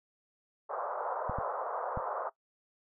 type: band-pass noise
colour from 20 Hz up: pink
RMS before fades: -36 dBFS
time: 0.69-2.3 s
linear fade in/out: 20 ms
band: 490 to 1300 Hz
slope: 48 dB/octave
type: clicks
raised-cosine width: 5 ms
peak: -25 dBFS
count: 3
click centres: 1.296 / 1.386 / 1.974 s
effects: noise-tail reverb RT60 0.1 s tail -19 dB re dry